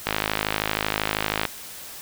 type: click train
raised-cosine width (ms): 0.3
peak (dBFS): -5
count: 74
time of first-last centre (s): 0.07-1.453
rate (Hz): 52.8
effects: white hiss -39 dBFS RMS until 2.01 s